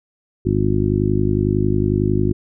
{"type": "harmonic tone", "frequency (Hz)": 51, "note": "G#1", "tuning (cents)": -31, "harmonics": [1, 2, 3, 4, 5, 6, 7], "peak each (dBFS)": [-25, -20, -23, -24, -24, -24, -21], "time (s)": [0.45, 2.33], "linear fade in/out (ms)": 10, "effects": []}